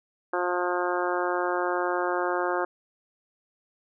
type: harmonic tone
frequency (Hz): 178.1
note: F3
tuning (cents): +34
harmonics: 2 / 3 / 4 / 5 / 6 / 7 / 8 / 9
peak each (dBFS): -29 / -31 / -32 / -33 / -34 / -34 / -35 / -36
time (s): 0.33-2.65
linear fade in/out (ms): 5
effects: none